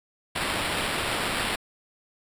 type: noise with sample-and-hold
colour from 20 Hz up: white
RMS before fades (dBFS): -28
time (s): 0.35-1.56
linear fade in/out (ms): 10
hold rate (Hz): 6300
effects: resampled to 32000 Hz